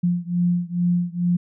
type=beating tone pair; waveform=sine; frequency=174.61 / 176.91 Hz; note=F3 / F3; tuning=0 / +23 cents; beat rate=2.3 Hz; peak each=-21 / -22 dBFS; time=0.03-1.37 s; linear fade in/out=10 ms; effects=none